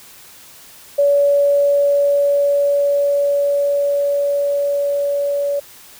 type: tone with level ramp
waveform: sine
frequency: 569 Hz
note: C#5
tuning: 45 cents sharp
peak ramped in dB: -10 to -16 dBFS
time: 0.98-5.6 s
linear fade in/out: 10 ms
effects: white hiss -42 dBFS RMS until 5.99 s